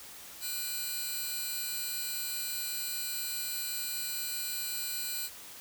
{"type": "tone cluster", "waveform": "5% pulse", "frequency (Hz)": [1478, 2409, 3964, 4217], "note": ["F#6", "D7", "B7", "C8"], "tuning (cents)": [-2, 43, 6, 13], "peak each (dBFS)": -31, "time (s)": [0.4, 5.3], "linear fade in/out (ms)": 50, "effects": ["white hiss -48 dBFS RMS until 5.6 s"]}